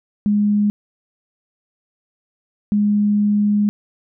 sine tone bursts at uneven times, 207 Hz, G#3, 5 cents flat, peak -13 dBFS, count 2, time 0.26-0.7 / 2.72-3.69 s, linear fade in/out 0 ms, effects none

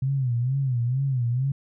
sine tone with vibrato, 127.9 Hz, C3, 39 cents flat, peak -21 dBFS, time 0.02-1.52 s, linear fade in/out 5 ms, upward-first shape sine, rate 2.2 Hz, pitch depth 140 cents each way, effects none

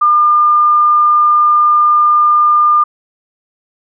sine tone, 1204 Hz, D6, 43 cents sharp, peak -6 dBFS, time 0.01-2.84 s, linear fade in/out 10 ms, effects none

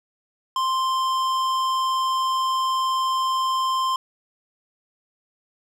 sine tone with tanh clipping, 1046.5 Hz, C6, in tune, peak -22 dBFS, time 0.56-3.96 s, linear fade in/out 2 ms, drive 15 dB, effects none

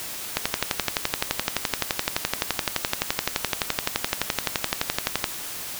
click train, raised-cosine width 0.2 ms, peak -3 dBFS, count 58, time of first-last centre 0.37-5.242 s, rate 11.7 Hz, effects white hiss -34 dBFS RMS until 5.79 s

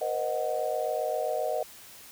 sine chord, C half-diminished seventh, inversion third, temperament equal with one note detuned, 475.7 / 523.3 / 622.3 / 740 Hz, Bb4 / C5 / Eb5 / Gb5, +35 / 0 / 0 / 0 cents, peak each -34 / -34 / -30 / -33 dBFS, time 0.01-1.63 s, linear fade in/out 5 ms, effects white hiss -49 dBFS RMS until 2.11 s

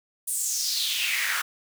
pink noise with high-pass filter sweep, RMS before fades -27 dBFS, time 0.27-1.42 s, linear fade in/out 10 ms, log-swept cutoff 9700 to 1400 Hz, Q 4.3, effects none

